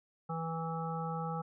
harmonic tone, 163.7 Hz, E3, 12 cents flat, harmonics 1 / 3 / 5 / 7 / 8, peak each -37 / -43 / -40 / -47 / -43 dBFS, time 0.29-1.42 s, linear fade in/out 10 ms, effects none

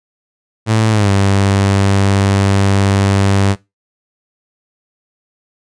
sawtooth tone with pitch glide, 110 to 98.57 Hz, A2 to G2, 0 to +10 cents, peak -6 dBFS, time 0.66-3.56 s, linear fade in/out 50 ms, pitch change -190 cents, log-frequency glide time 0.9-1.1 s, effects noise-tail reverb RT60 0.2 s tail -18 dB re dry + resampled to 22050 Hz

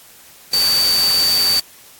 sine tone in noise, 4587 Hz, D8, 42 cents flat, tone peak -13 dBFS, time 0.53-1.6 s, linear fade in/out 5 ms, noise white, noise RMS -22 dBFS, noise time 0.53-1.6 s, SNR +6 dB, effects white hiss -44 dBFS RMS until 1.99 s + AAC 64 kbps

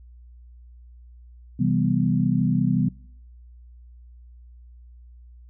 sine chord, C major seventh, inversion none, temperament equal, 130.81 / 164.81 / 196 / 246.9 Hz, C3 / E3 / G3 / B3, 0 / 0 / 0 / 0 cents, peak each -24 dBFS, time 1.59-2.89 s, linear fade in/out 10 ms, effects noise-tail reverb RT60 0.7 s tail -24 dB re dry + added 60 Hz sine -44 dBFS peak until 5.49 s

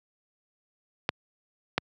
clicks, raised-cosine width 0.3 ms, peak -7 dBFS, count 2, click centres 1.091 / 1.78 s, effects high-pass 100 Hz 12 dB/octave

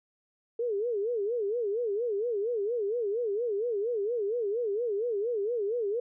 sine tone with vibrato, 440 Hz, A4, in tune, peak -27 dBFS, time 0.59-6 s, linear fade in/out 5 ms, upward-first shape sine, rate 4.3 Hz, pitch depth 190 cents each way, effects none

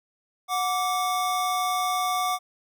square tone pair together, 733 / 1164.7 Hz, F#5 / D6, -16 / -15 cents, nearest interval minor sixth, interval 801 cents, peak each -27 dBFS, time 0.48-2.39 s, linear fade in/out 50 ms, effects none

